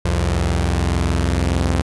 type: tone pair together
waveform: sawtooth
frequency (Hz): 65 / 86.76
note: C2 / F2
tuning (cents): -11 / -11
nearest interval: perfect fourth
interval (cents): 500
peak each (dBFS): -15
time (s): 0.05-1.82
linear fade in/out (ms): 5
effects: resampled to 24000 Hz